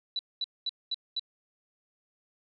sine tone bursts, 3951 Hz, B7, in tune, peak -28 dBFS, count 5, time 0.16-1.195 s, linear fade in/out 2 ms, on 31 ms, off 220 ms, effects none

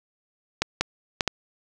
clicks, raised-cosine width 0.2 ms, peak -4 dBFS, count 4, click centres 0.62 / 0.81 / 1.208 / 1.277 s, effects none

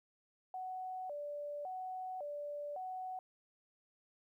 sine tone with vibrato, 659.3 Hz, E5, in tune, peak -40 dBFS, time 0.54-3.19 s, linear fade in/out 2 ms, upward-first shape square, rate 0.9 Hz, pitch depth 210 cents each way, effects 13-bit

